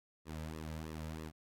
sawtooth tone with flanger, 78.7 Hz, D#2, 20 cents sharp, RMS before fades -44 dBFS, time 0.25-1.32 s, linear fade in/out 50 ms, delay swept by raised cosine 1.3 to 2.8 ms, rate 3.1 Hz, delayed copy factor -0.8, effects AAC 64 kbps

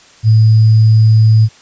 sine tone with sample-and-hold, 110 Hz, A2, in tune, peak -4 dBFS, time 0.23-1.49 s, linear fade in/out 50 ms, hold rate 4900 Hz, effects white hiss -43 dBFS RMS until 1.61 s + resampled to 16000 Hz

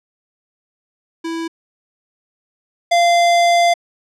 square tone pair in turn, 329.6 / 690.8 Hz, E4 / F5, 0 / -19 cents, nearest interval octave + minor second, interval 1281 cents, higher second, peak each -22 / -11 dBFS, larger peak second, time 1.24-1.48 / 2.91-3.74 s, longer second, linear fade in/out 10 ms, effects low-pass 7000 Hz 12 dB/octave

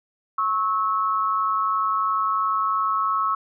sine tone pair together, 1097.1 / 1300 Hz, C#6 / E6, -18 / -24 cents, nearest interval minor third, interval 294 cents, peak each -22 / -23 dBFS, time 0.38-3.35 s, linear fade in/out 5 ms, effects none

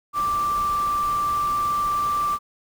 sine tone in noise, 1174.7 Hz, D6, in tune, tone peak -20 dBFS, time 0.13-2.39 s, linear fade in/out 50 ms, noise pink, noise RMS -37 dBFS, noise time 0.13-2.39 s, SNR +14 dB, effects none

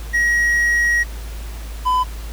triangle tone pair in turn, 1900 / 1006.5 Hz, A#6 / B5, +33 / +33 cents, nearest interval major seventh, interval 1100 cents, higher first, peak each -12 dBFS, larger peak neither, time 0.13-1.04 / 1.85-2.04 s, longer first, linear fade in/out 20 ms, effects added 54 Hz sine -27 dBFS peak until 2.32 s + pink hiss -39 dBFS RMS until 2.32 s

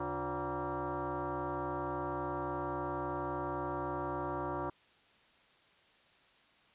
sine tone with frequency modulation, 293.7 Hz, D4, in tune, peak -34 dBFS, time 0-4.7 s, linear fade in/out 5 ms, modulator 217 Hz, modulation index 4.4, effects white hiss -65 dBFS RMS until 6.74 s + resampled to 8000 Hz

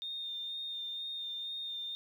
sine tone with vibrato, 3645 Hz, A#7, 40 cents flat, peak -37 dBFS, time 0.02-1.95 s, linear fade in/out 0 ms, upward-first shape sine, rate 2.1 Hz, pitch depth 18 cents each way, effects 11-bit

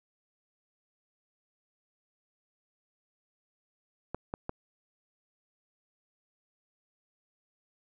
clicks, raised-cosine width 1 ms, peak -20 dBFS, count 3, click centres 4.146 / 4.339 / 4.494 s, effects none

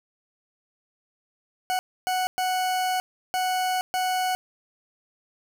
40% pulse tone bursts at uneven times, 740 Hz, F#5, in tune, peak -22 dBFS, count 5, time 1.7-1.79 / 2.07-2.27 / 2.38-3 / 3.34-3.81 / 3.94-4.35 s, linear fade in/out 0 ms, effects none

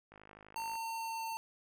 click train, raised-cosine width 0.5 ms, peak -39 dBFS, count 34, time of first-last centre 0.12-0.755 s, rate 52 Hz
square tone with pitch glide, 907 to 901.3 Hz, A#5 to A5, -48 to +41 cents, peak -38 dBFS, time 0.56-1.37 s, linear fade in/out 0 ms, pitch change -11 cents, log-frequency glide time 0.96-1.23 s
effects none

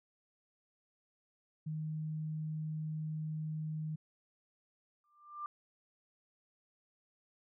sine tone, 155.56 Hz, D#3, in tune, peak -36 dBFS, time 1.66-3.96 s, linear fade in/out 10 ms
sine tone with exponential growth, 1189 Hz, D6, 21 cents sharp, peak -36 dBFS, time 5.04-5.46 s, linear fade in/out 1 ms, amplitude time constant 91 ms
effects none

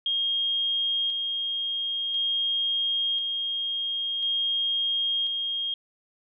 sine tone with tremolo, 3240 Hz, G#7, 43 cents flat, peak -23 dBFS, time 0.06-5.74 s, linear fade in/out 2 ms, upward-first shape square, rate 0.48 Hz, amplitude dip 30%, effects none

